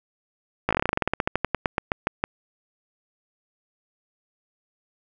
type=slowing click train; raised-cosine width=0.5 ms; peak=-6 dBFS; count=24; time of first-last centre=0.69-2.24 s; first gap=17 ms; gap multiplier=1.11; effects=none